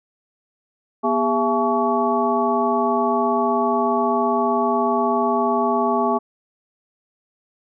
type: tone cluster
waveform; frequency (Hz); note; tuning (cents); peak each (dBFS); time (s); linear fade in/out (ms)
sine; 243.8 / 405 / 673 / 858 / 1127; B3 / G#4 / E5 / A5 / C#6; -22 / -43 / +36 / -44 / +28; -23; 1.03-6.19; 20
effects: none